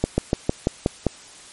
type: slowing click train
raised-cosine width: 2 ms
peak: -4 dBFS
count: 7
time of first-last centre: 0.04-1.067 s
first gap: 140 ms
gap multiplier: 1.08
effects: white hiss -44 dBFS RMS until 1.52 s + MP3 48 kbps